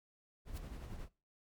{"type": "noise with tremolo", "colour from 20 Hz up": "brown", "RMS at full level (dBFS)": -44, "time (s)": [0.45, 1.09], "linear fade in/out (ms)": 50, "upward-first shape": "sine", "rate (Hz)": 11, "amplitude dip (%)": 40}
{"type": "noise with exponential growth", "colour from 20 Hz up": "white", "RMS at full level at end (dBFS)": -47, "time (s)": [0.5, 0.58], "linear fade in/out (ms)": 5, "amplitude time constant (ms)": 17}
{"effects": ["noise-tail reverb RT60 0.3 s tail -20 dB re dry", "MP3 96 kbps"]}